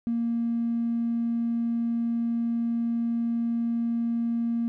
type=tone with tanh clipping; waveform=triangle; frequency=233.1 Hz; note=A#3; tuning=in tune; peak=-23 dBFS; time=0.07-4.68 s; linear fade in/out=0 ms; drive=1 dB; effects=none